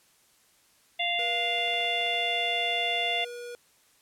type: harmonic tone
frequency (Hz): 696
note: F5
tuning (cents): -6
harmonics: 1 / 3 / 4 / 5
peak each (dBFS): -31 / -31 / -31 / -31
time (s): 0.99-3.25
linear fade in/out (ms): 10
type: tone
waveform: square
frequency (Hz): 481.7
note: B4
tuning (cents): -43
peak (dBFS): -38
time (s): 1.19-3.55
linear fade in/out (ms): 0
type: clicks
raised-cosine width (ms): 0.3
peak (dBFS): -32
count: 8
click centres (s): 1.585 / 1.678 / 1.739 / 1.806 / 1.845 / 2.012 / 2.065 / 2.142
effects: white hiss -63 dBFS RMS until 4.01 s + low-pass 12000 Hz 12 dB/octave